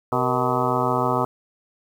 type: harmonic tone with a mistuned harmonic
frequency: 126.5 Hz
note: B2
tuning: 42 cents sharp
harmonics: 1 / 2 / 3 / 4 / 5 / 6 / 7 / 8 / 9 / 10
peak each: -28 / -28 / -28 / -28 / -28 / -28 / -28 / -28 / -28 / -28 dBFS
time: 0.12-1.25 s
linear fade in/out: 2 ms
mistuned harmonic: 4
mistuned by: -110 cents
effects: 8-bit